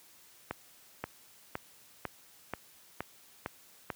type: accelerating click train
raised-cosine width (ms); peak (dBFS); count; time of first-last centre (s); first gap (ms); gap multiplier
0.5; -19; 8; 0.51-3.902; 530; 0.97
effects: white hiss -59 dBFS RMS until 3.95 s + high-pass 60 Hz 12 dB/octave